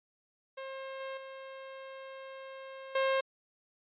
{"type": "tone with level steps", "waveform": "sawtooth", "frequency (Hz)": 534, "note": "C5", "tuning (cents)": 35, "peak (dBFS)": [-36, -34, -40, -23], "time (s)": [0.57, 3.21], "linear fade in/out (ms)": 10, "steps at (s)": [1, 1.17, 2.95], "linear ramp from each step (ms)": 5, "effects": ["resampled to 8000 Hz"]}